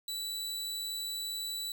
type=tone; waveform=sawtooth; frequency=3951 Hz; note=B7; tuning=in tune; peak=-32 dBFS; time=0.08-1.72 s; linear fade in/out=2 ms; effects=none